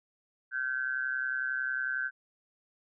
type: tone with amplitude modulation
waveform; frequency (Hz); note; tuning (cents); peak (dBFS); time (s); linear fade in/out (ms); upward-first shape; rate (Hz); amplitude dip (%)
sine; 1539; G6; -32; -26; 0.51-2.11; 50; sine; 131; 80
effects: none